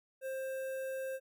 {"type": "tone with notch filter", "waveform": "square", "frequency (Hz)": 529, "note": "C5", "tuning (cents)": 19, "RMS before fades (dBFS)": -39, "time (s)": [0.21, 1.2], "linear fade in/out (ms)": 50, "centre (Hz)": 4500, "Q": 0.55, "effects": []}